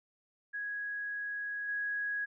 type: tone with level steps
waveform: sine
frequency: 1661.2 Hz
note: G#6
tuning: in tune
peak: -35 / -32 dBFS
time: 0.53-2.26 s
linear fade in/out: 20 ms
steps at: 1.68 s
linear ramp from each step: 10 ms
effects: none